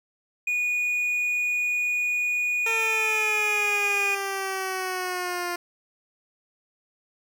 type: tone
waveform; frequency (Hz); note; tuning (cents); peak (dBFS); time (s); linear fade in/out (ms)
triangle; 2458; D#7; -22; -21; 0.47-4.15; 5
type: exponential sweep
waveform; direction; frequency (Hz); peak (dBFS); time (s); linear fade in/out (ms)
10% pulse; down; 454.2 to 349.2; -19; 2.66-5.56; 5
effects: none